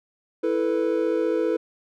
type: chord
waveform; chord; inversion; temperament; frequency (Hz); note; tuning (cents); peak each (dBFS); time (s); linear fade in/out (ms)
triangle; E suspended fourth; none; just; 329.6 / 439.5 / 494.4; E4 / A4 / B4; 0 / -2 / +2; -23; 0.43-1.57; 10
effects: none